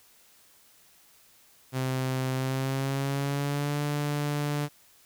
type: tone with pitch glide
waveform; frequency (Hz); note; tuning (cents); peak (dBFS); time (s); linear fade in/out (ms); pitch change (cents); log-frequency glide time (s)
sawtooth; 130.4 to 146.37; C3 to D3; -5 to -5; -23; 1.72-4.69; 50; +200; 2.34-3.8
effects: white hiss -59 dBFS RMS until 5.05 s